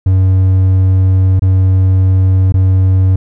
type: tone with dropouts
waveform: triangle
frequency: 94.1 Hz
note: F#2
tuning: 30 cents sharp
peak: -4 dBFS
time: 0.06-3.16 s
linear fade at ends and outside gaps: 5 ms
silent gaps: 1.395-1.42 / 2.523-2.54 s
effects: none